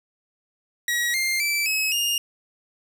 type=tone with pitch steps; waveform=sawtooth; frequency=1911 / 2108 / 2326 / 2566 / 2830 Hz; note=A#6 / C7 / D7 / E7 / F7; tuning=+43 / +12 / -17 / -47 / +22 cents; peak=-18 dBFS; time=0.88-2.18 s; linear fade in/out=2 ms; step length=260 ms; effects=none

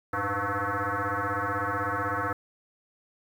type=tone with frequency modulation; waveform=sine; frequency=108.5 Hz; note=A2; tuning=24 cents flat; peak=-26 dBFS; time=0.13-2.33 s; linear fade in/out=5 ms; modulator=201 Hz; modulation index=7.7; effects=9-bit

